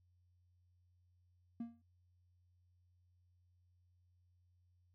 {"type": "tone with exponential decay", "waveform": "triangle", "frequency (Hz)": 233.1, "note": "A#3", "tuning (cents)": 0, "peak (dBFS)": -35, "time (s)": [1.6, 1.82], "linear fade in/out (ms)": 5, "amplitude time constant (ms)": 47, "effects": ["tanh soft clip ceiling -33 dBFS", "added 89 Hz sine -70 dBFS peak until 4.94 s"]}